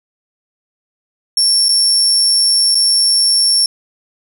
35% pulse tone with dropouts, 5450 Hz, F8, 43 cents flat, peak -7 dBFS, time 1.37-3.66 s, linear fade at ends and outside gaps 2 ms, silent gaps 1.685-1.69 / 2.747-2.752 s, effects none

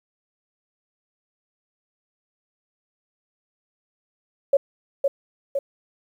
sine tone with echo, 554.4 Hz, C#5, in tune, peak -12 dBFS, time 4.53-4.57 s, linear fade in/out 5 ms, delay 510 ms, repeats 2, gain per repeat -4 dB, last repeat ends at 5.59 s, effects 9-bit

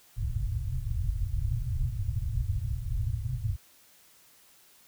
white low-pass noise, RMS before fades -30 dBFS, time 0.16-3.57 s, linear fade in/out 50 ms, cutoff 130 Hz, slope 96 dB/octave, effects white hiss -59 dBFS RMS until 4.87 s

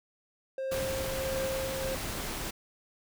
triangle tone with tremolo, 531 Hz, C5, 25 cents sharp, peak -28 dBFS, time 0.58-1.95 s, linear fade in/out 2 ms, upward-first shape triangle, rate 1.5 Hz, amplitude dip 45%
pink noise, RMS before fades -36 dBFS, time 0.71-2.51 s, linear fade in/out 10 ms
effects none

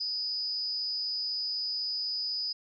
sine tone with amplitude modulation, 4978 Hz, D#8, in tune, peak -27 dBFS, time 0-2.53 s, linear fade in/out 10 ms, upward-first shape sine, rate 284 Hz, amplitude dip 65%, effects none

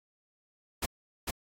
pink noise with echo, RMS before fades -31 dBFS, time 0.82-0.86 s, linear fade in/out 10 ms, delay 450 ms, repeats 1, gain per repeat -2 dB, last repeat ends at 1.31 s, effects AAC 48 kbps

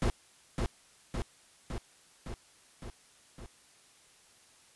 brown noise with echo, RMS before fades -28 dBFS, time 0.02-0.1 s, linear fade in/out 0 ms, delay 560 ms, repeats 6, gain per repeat -3 dB, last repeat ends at 3.46 s, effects white hiss -61 dBFS RMS until 4.75 s + resampled to 24000 Hz

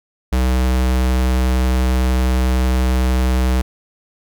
square tone, 63.5 Hz, B1, 49 cents sharp, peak -14 dBFS, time 0.32-3.62 s, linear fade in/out 10 ms, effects none

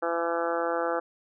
harmonic tone, 168.6 Hz, E3, 39 cents sharp, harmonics 2 / 3 / 4 / 5 / 6 / 7 / 8 / 9 / 10, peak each -34 / -29 / -33 / -34 / -42 / -35 / -35 / -38 / -45 dBFS, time 0.02-1 s, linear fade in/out 10 ms, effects none

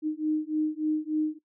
sine beating tone pair, 306.7 / 310.1 Hz, D#4 / D#4, -25 / -6 cents, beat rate 3.4 Hz, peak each -28 / -28 dBFS, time 0.02-1.39 s, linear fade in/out 50 ms, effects noise-tail reverb RT60 0.1 s tail -17 dB re dry

